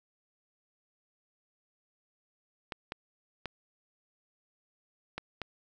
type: clicks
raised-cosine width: 0.3 ms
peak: -20 dBFS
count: 5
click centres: 2.722 / 2.921 / 3.457 / 5.18 / 5.417 s
effects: none